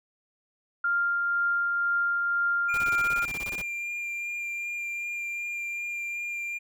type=tone with tremolo; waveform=sine; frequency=1396.9 Hz; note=F6; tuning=in tune; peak=-22 dBFS; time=0.84-3.25 s; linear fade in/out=5 ms; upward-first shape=triangle; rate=2 Hz; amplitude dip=25%
type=tone with vibrato; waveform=triangle; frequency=2393 Hz; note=D7; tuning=32 cents sharp; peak=-29 dBFS; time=2.68-6.59 s; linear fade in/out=20 ms; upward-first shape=sine; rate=2.6 Hz; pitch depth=10 cents each way
type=noise bursts; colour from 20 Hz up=pink; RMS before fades=-39 dBFS; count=15; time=2.74-3.615 s; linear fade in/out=0 ms; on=35 ms; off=25 ms
effects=none